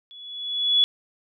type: tone with level ramp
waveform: sine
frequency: 3400 Hz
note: G#7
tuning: 40 cents sharp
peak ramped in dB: -42 to -13 dBFS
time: 0.11-0.84 s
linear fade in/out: 0 ms
effects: none